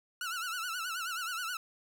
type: tone with vibrato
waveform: sawtooth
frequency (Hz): 1396.9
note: F6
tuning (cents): 0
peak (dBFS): -31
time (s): 0.21-1.57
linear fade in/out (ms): 2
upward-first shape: sine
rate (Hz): 9.4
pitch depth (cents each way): 120
effects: none